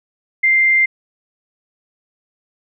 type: tone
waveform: sine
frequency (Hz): 2094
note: C7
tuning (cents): +1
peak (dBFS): -10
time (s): 0.43-0.86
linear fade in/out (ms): 10
effects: none